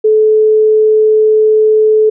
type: tone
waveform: sine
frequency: 432.4 Hz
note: A4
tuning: 30 cents flat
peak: -5 dBFS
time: 0.04-2.1 s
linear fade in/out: 10 ms
effects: none